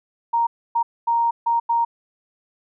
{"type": "tone bursts at uneven times", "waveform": "sine", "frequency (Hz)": 932.3, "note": "A#5", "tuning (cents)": 0, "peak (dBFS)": -16, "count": 5, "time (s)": [[0.33, 0.47], [0.75, 0.83], [1.07, 1.31], [1.46, 1.6], [1.69, 1.85]], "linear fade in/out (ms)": 10, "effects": []}